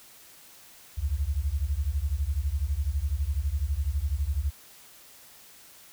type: beating tone pair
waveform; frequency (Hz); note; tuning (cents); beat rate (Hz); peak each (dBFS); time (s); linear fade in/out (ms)
sine; 65.41 / 77.41; C2 / D#2; 0 / -8; 12; -28; 0.97-4.51; 20
effects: white hiss -52 dBFS RMS until 5.92 s